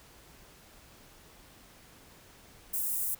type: high-pass noise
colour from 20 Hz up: white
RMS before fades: -32 dBFS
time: 2.73-3.15 s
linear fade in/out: 10 ms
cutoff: 8900 Hz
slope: 24 dB/octave
effects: pink hiss -56 dBFS RMS until 3.19 s